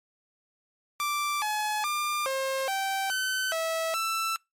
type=tone with pitch steps; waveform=sawtooth; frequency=1174 / 849 / 1196 / 534 / 777 / 1523 / 651 / 1330 Hz; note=D6 / G#5 / D6 / C5 / G5 / F#6 / E5 / E6; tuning=-1 / +38 / +31 / +35 / -16 / +50 / -22 / +15 cents; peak=-23 dBFS; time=1-4.36 s; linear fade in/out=0 ms; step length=420 ms; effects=noise-tail reverb RT60 0.2 s tail -26 dB re dry + MP3 64 kbps